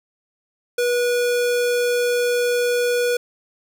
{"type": "tone", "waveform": "square", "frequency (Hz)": 485.8, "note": "B4", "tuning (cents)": -29, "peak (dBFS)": -18, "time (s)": [0.78, 3.17], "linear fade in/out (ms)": 5, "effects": []}